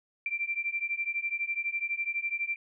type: beating tone pair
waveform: sine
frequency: 2349 / 2361 Hz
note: D7 / D7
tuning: 0 / +9 cents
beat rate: 12 Hz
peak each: -33 / -32 dBFS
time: 0.26-2.56 s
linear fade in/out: 2 ms
effects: none